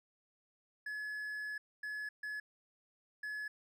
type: tone bursts at uneven times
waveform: triangle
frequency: 1703 Hz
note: G#6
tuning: 43 cents sharp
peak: -37 dBFS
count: 4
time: 0.86-1.58 / 1.83-2.09 / 2.23-2.4 / 3.23-3.48 s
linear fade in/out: 5 ms
effects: none